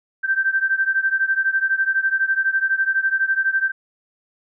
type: beating tone pair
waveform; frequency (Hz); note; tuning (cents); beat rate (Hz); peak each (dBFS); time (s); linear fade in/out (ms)
sine; 1559 / 1571; G6 / G6; -10 / +3; 12; -19 / -21; 0.23-3.72; 20
effects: none